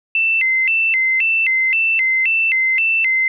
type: tone with vibrato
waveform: sine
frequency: 2349 Hz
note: D7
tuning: in tune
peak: -13 dBFS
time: 0.15-3.28 s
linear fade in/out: 2 ms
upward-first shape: square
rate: 1.9 Hz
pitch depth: 220 cents each way
effects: none